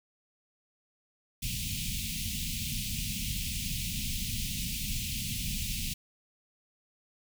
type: band-stop noise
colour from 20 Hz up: pink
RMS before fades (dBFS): -34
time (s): 1.42-5.94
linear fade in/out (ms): 10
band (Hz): 230 to 2400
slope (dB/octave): 48
effects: none